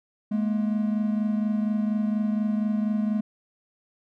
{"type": "tone pair together", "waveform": "triangle", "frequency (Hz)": [211.2, 235.4], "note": ["G#3", "A#3"], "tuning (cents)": [29, 17], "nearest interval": "major second", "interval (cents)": 188, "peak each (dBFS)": [-21, -28], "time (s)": [0.31, 3.21], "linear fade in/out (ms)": 10, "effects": []}